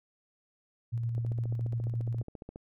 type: tone with tremolo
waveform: sine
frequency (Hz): 116.54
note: A#2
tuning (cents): 0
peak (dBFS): -28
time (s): 0.92-2.23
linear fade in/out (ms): 20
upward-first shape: square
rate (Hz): 8.7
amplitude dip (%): 25
type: click train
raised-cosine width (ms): 2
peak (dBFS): -29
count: 21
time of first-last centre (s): 1.18-2.559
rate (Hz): 14.5
effects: none